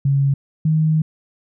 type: tone pair in turn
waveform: sine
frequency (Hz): 138.59 / 156.92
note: C#3 / D#3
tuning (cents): 0 / +15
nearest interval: major second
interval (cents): 215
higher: second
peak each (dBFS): -13 / -13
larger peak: neither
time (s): 0.05-0.34 / 0.65-1.02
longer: second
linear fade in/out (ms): 5
effects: none